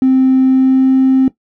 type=tone with pitch glide; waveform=triangle; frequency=261.6 to 263.3 Hz; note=C4 to C4; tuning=0 to +11 cents; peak=-3 dBFS; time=0.02-1.28 s; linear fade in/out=2 ms; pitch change=+11 cents; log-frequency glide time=0.44-0.93 s; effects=noise-tail reverb RT60 0.1 s tail -18 dB re dry + tanh soft clip ceiling -4 dBFS